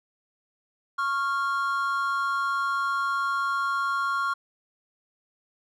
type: tone pair together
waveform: triangle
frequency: 1100 / 1392.3 Hz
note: C#6 / F6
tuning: -14 / -6 cents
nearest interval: major third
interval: 408 cents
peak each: -25 / -25 dBFS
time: 0.98-4.34 s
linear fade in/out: 10 ms
effects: none